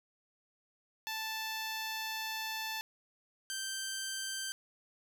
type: tone pair in turn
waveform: 10% pulse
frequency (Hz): 880 / 1562.1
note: A5 / G6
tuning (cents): 0 / -7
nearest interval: minor seventh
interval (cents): 993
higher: second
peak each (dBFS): -28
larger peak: neither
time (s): 1.07-2.81 / 3.5-4.52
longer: first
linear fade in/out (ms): 0
effects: none